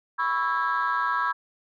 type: chord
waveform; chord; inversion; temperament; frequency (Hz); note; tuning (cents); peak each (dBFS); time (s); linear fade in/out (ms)
sine; C# minor seventh; third; equal with one note detuned; 987.8 / 1108.7 / 1318.5 / 1633.6; B5 / C#6 / E6 / G#6; 0 / 0 / 0 / -29; -27; 0.18-1.33; 20
effects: tanh soft clip ceiling -17 dBFS